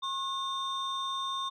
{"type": "tone pair together", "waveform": "sine", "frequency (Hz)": [1079, 3621], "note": ["C#6", "A7"], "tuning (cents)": [-47, 49], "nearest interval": "octave + major sixth", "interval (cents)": 2096, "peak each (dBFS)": [-31, -33], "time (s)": [0.02, 1.5], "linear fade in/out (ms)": 20, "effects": ["tanh soft clip ceiling -28 dBFS"]}